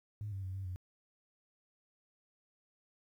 sine tone with pitch steps, 104.9 / 97.1 / 93.6 / 96.4 / 90.9 Hz, G#2 / G2 / F#2 / G2 / F#2, +18 / -16 / +20 / -28 / -30 cents, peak -37 dBFS, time 0.21-0.76 s, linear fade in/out 0 ms, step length 110 ms, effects tanh soft clip ceiling -33 dBFS + 12-bit

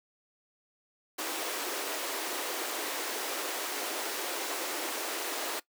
pink high-pass noise, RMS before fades -35 dBFS, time 1.18-5.6 s, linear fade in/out 10 ms, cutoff 300 Hz, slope 48 dB/octave, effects noise-tail reverb RT60 0.1 s tail -19 dB re dry

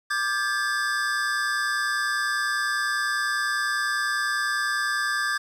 square tone cluster, 1185 / 1595 / 1715 Hz, D6 / G6 / A6, +15 / +30 / -45 cents, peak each -30 / -27 / -29 dBFS, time 0.1-5.38 s, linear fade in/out 10 ms, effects low-pass 9000 Hz 12 dB/octave + 9-bit

